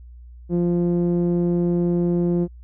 sawtooth tone with low-pass filter, 174 Hz, F3, 6 cents flat, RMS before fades -20 dBFS, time 0.49-2.48 s, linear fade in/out 50 ms, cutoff 360 Hz, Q 1.7, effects added 60 Hz sine -39 dBFS peak until 2.63 s

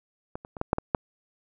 clicks, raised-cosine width 1 ms, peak -20 / -27 / -24 / -12 / -6 / -14 / -7 dBFS, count 7, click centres 0.355 / 0.449 / 0.568 / 0.614 / 0.731 / 0.784 / 0.948 s, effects none

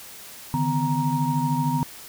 sine tone cluster, 143.8 / 157 / 250.2 / 938 Hz, D3 / D#3 / B3 / A#5, -36 / +16 / +23 / +11 cents, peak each -26 dBFS, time 0.54-1.83 s, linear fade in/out 0 ms, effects white hiss -42 dBFS RMS until 2.08 s

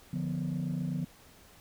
sine chord, B diminished, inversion first, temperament equal, 146.83 / 174.61 / 246.9 Hz, D3 / F3 / B3, 0 / 0 / 0 cents, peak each -33 / -32 / -36 dBFS, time 0.13-1.05 s, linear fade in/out 5 ms, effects tanh soft clip ceiling -26 dBFS + pink hiss -57 dBFS RMS until 1.6 s

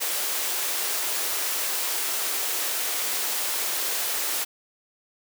white high-pass noise, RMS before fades -27 dBFS, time 0-4.45 s, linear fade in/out 20 ms, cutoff 330 Hz, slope 24 dB/octave, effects none

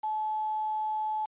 sine tone with quantisation, 862 Hz, A5, 36 cents flat, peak -28 dBFS, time 0.03-1.26 s, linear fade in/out 10 ms, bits 8, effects resampled to 8000 Hz

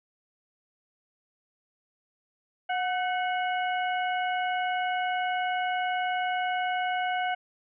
harmonic tone with a mistuned harmonic, 730 Hz, F#5, 24 cents flat, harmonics 1 / 2 / 3 / 4, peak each -27 / -33 / -37 / -39 dBFS, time 2.69-7.35 s, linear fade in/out 10 ms, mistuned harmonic 2, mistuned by +60 cents, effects none

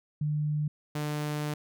sine / sawtooth tone pair in turn, 150 / 149.38 Hz, D3 / D3, +37 / +30 cents, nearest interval unison, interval 7 cents, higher first, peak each -26 / -26 dBFS, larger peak neither, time 0.21-0.68 / 0.95-1.54 s, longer second, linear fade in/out 5 ms, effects none

